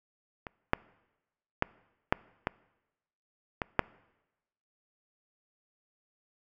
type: clicks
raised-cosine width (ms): 0.5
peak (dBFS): -24 / -8 / -9 / -7 / -13 / -15 / -6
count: 7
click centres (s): 0.468 / 0.734 / 1.624 / 2.125 / 2.471 / 3.618 / 3.793
effects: noise-tail reverb RT60 1.0 s tail -23 dB re dry